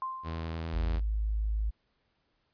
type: tone with exponential decay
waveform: sine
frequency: 1046.5 Hz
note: C6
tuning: in tune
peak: -30 dBFS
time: 0.02-0.81 s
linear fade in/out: 1 ms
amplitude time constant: 170 ms
type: tone with vibrato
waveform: sawtooth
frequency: 81.7 Hz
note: E2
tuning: 15 cents flat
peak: -30 dBFS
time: 0.23-1.01 s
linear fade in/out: 50 ms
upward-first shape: sine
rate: 9.7 Hz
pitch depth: 14 cents each way
type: tone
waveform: sine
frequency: 53.2 Hz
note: G#1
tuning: 42 cents sharp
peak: -27 dBFS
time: 0.73-1.71 s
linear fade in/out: 20 ms
effects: pink hiss -75 dBFS RMS until 2.53 s + resampled to 11025 Hz